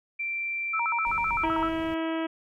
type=tone; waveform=sine; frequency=2352 Hz; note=D7; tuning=2 cents sharp; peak=-28 dBFS; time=0.19-1.46 s; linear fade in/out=10 ms
type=tone with vibrato; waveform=sine; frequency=1111 Hz; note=C#6; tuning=4 cents sharp; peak=-26 dBFS; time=0.73-1.69 s; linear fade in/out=10 ms; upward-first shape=square; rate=7.8 Hz; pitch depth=290 cents each way
type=noise; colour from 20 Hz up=brown; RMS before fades=-42 dBFS; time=1.06-1.94 s; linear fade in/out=0 ms
type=harmonic tone; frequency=324.5 Hz; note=E4; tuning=27 cents flat; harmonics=1 / 2 / 3 / 4 / 5 / 6 / 7 / 8 / 9 / 10; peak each=-28 / -34 / -38 / -40 / -42 / -44 / -45 / -46 / -47 / -48 dBFS; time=1.43-2.27 s; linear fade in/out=10 ms
effects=none